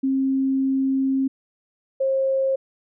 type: tone pair in turn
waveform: sine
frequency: 267.6 / 535.2 Hz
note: C4 / C5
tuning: +39 / +39 cents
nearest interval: octave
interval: 1200 cents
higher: second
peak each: -18 dBFS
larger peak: neither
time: 0.03-1.28 / 2-2.56 s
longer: first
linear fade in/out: 10 ms
effects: none